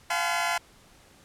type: tone cluster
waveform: 20% pulse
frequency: 694 / 750 / 852 / 1018 Hz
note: F5 / F#5 / G#5 / C6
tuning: -11 / +23 / +44 / -48 cents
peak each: -24 / -29 / -26 / -26 dBFS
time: 0.1-0.58 s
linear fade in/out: 5 ms
effects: pink hiss -56 dBFS RMS until 1.24 s + low-pass 11000 Hz 12 dB/octave